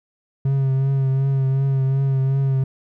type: tone with vibrato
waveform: triangle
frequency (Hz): 135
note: C#3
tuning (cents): -45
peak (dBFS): -14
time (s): 0.45-2.64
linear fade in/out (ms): 5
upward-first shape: triangle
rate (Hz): 2.7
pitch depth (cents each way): 33
effects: none